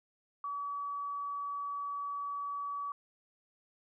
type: tone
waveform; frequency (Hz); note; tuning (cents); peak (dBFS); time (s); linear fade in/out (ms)
sine; 1141; C#6; +50; -35; 0.44-2.92; 2
effects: none

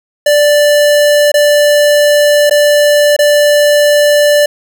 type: tone with dropouts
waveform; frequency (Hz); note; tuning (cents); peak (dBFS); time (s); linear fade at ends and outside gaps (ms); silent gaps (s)
square; 587.3; D5; 0; -6; 0.26-4.46; 5; 1.318-1.34 / 2.497-2.509 / 3.165-3.189
effects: none

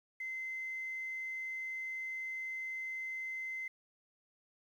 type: tone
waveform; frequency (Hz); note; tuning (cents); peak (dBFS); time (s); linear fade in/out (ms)
sine; 2064; C7; -24; -37; 0.2-3.68; 5
effects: tanh soft clip ceiling -33 dBFS + 11-bit

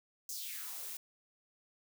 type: noise with high-pass filter sweep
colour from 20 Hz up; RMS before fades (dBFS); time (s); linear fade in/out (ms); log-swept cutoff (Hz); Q
blue; -43; 0.29-0.97; 2; 6600 to 250; 3.3
effects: none

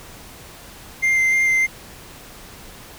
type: tone with vibrato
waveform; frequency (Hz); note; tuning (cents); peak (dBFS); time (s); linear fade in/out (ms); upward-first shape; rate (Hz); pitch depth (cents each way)
triangle; 2093; C7; 0; -13; 1.02-1.67; 20; square; 3.3; 9
effects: pink hiss -41 dBFS RMS until 2.98 s

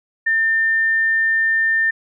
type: tone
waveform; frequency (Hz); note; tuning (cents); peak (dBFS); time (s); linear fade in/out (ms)
sine; 1800; A6; +39; -14; 0.26-1.91; 10
effects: none

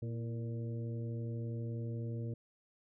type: harmonic tone with a mistuned harmonic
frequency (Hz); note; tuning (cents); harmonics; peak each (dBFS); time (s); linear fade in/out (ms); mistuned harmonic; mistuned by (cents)
116.54; A#2; 0; 1 / 2 / 3 / 4 / 5; -37 / -46 / -49 / -49 / -56; 0.02-2.34; 5; 3; -60
effects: none

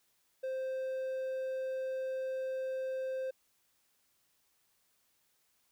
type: tone with hard clipping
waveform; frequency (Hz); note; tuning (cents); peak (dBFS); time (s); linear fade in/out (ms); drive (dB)
triangle; 523.3; C5; 0; -35; 0.43-3.31; 10; 6
effects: white hiss -74 dBFS RMS until 5.71 s

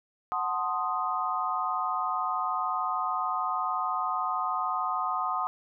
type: chord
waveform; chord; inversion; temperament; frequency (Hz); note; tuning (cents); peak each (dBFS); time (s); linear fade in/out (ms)
sine; F# diminished seventh; none; equal; 740 / 880 / 1046.5 / 1244.5; F#5 / A5 / C6 / Eb6; 0 / 0 / 0 / 0; -33 / -36 / -32 / -30; 0.32-5.47; 0
effects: none

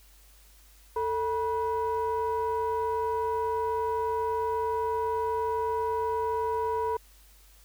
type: ring-modulated tone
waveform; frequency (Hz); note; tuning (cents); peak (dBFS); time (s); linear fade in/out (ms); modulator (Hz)
triangle; 261.7; C4; 0; -21; 0.96-6.97; 5; 707
effects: added 50 Hz sine -55 dBFS peak until 7.64 s + white hiss -59 dBFS RMS until 7.64 s

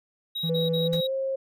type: tone bursts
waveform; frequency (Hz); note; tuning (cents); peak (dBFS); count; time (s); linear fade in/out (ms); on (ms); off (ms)
triangle; 3819; A#7; +41; -27; 4; 0.35-1.073; 10; 150; 41
type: tone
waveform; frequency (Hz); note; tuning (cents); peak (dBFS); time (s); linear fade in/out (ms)
triangle; 164.81; E3; 0; -24; 0.43-1.01; 10
type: tone with pitch glide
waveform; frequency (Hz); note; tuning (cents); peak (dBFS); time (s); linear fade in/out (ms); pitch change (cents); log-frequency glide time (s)
sine; 494 to 535.6; B4 to C5; 0 to +40; -25; 0.49-1.36; 10; +140; 0.8-1.13
type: noise with exponential decay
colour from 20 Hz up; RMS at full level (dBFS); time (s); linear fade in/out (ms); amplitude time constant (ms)
pink; -36; 0.93-1.02; 1; 19
effects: none

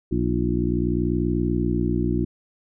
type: harmonic tone with a mistuned harmonic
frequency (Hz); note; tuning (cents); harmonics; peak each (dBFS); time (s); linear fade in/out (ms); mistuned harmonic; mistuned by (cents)
60.5; B1; -35; 1 / 2 / 3 / 4 / 5 / 6; -27 / -27 / -27 / -27 / -27 / -27; 0.11-2.25; 10; 6; -63
effects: none

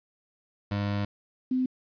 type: tone pair in turn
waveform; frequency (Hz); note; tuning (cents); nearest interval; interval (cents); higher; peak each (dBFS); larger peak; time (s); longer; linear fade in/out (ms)
25% pulse / sine; 101.7 / 256.3; G#2 / C4; -36 / -36; octave + major third; 1600; second; -23; neither; 0.71-1.05 / 1.51-1.66; first; 5
effects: resampled to 11025 Hz + 10-bit

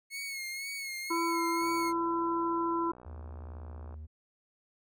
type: tone with vibrato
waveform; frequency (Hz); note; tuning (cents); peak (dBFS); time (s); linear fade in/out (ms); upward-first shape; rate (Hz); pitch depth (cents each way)
sawtooth; 2179; C#7; -30; -33; 0.1-1.93; 50; sine; 2; 51
type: harmonic tone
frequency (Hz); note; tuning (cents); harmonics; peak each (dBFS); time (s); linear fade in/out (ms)
335.8; E4; +32; 1 / 3 / 4; -31 / -31 / -39; 1.1-2.92; 10
type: click train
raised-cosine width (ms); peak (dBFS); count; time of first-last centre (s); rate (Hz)
1; -37; 144; 1.62-3.941; 61.6
type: tone with pitch glide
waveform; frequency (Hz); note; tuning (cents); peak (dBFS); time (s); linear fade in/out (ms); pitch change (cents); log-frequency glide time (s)
triangle; 77.7 to 77.25; D#2 to D#2; -2 to -12; -39; 3.05-4.07; 20; -10; 3.45-3.79
effects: none

